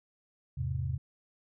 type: chord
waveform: sine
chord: E augmented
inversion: none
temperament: equal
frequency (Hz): 82.41 / 103.83 / 130.81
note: E2 / G#2 / B#2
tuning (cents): 0 / 0 / 0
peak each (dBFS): -35 / -37 / -33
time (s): 0.57-0.98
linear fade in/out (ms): 10
effects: none